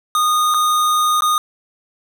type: tone with dropouts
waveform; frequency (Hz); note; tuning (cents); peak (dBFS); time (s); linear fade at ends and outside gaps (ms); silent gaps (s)
square; 1231; D#6; -19; -14; 0.15-1.38; 1; 0.54-0.544 / 1.207-1.221
effects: none